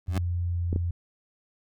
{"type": "tone with exponential growth", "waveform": "20% pulse", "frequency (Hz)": 95.1, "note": "F#2", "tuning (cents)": 48, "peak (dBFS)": -19, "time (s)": [0.06, 0.18], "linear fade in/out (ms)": 5, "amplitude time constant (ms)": 26}
{"type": "tone with pitch glide", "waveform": "sine", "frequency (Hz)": [87.31, 86.36], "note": ["F2", "F2"], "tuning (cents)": [0, -19], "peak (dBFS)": -25, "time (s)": [0.08, 0.91], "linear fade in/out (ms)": 5, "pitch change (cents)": -19, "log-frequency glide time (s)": [0.42, 0.66]}
{"type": "clicks", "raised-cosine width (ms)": 3, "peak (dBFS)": -17, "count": 2, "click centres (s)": [0.729, 0.761]}
{"effects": []}